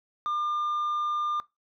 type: tone with tanh clipping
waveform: sine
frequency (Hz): 1200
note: D6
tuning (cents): +37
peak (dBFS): -27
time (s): 0.26-1.4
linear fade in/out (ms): 0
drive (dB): 3
effects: noise-tail reverb RT60 0.2 s tail -19 dB re dry